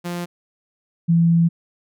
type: tone pair in turn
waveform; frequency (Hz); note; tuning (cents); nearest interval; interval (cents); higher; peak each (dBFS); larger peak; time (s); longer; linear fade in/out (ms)
sawtooth / sine; 174.61 / 167.87; F3 / E3; 0 / +32; minor second; 68; first; -21 / -12; second; 0.04-0.26 / 1.08-1.49; second; 20
effects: none